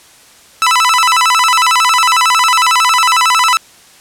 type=tone with vibrato; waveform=sawtooth; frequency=1145 Hz; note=D6; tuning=44 cents flat; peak=-4 dBFS; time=0.62-3.57 s; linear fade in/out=0 ms; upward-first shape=square; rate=11 Hz; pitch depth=240 cents each way; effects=white hiss -42 dBFS RMS until 4 s + low-pass 10000 Hz 12 dB/octave